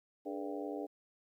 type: harmonic tone with a mistuned harmonic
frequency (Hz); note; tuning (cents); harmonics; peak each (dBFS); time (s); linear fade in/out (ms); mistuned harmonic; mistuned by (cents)
98; G2; 0; 3 / 4 / 5 / 6 / 7 / 8; -41 / -43 / -45 / -47 / -48 / -49; 0.25-0.87; 20; 4; +110
effects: 12-bit